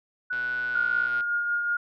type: tone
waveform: sine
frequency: 1479 Hz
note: F#6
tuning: 1 cent flat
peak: -26 dBFS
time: 0.3-1.08 s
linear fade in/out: 10 ms
type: click train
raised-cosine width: 0.3 ms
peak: -27 dBFS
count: 108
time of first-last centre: 0.33-1.207 s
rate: 122 Hz
type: tone with tremolo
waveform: sine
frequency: 1422 Hz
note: F6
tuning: 31 cents sharp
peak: -22 dBFS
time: 0.75-1.77 s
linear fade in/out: 5 ms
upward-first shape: triangle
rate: 5.4 Hz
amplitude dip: 40%
effects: none